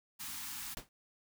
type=band-stop noise; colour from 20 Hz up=white; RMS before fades=-43 dBFS; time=0.19-0.75 s; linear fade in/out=20 ms; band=320 to 790 Hz; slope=96 dB/octave
type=noise with exponential decay; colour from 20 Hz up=pink; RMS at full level=-39 dBFS; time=0.77-0.89 s; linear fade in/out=1 ms; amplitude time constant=26 ms
effects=none